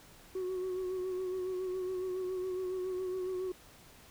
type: tone with vibrato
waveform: sine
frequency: 370 Hz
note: F#4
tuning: in tune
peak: -31 dBFS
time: 0.35-3.52 s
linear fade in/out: 5 ms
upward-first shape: sine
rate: 7.2 Hz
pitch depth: 33 cents each way
effects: tanh soft clip ceiling -32 dBFS + pink hiss -57 dBFS RMS until 4.1 s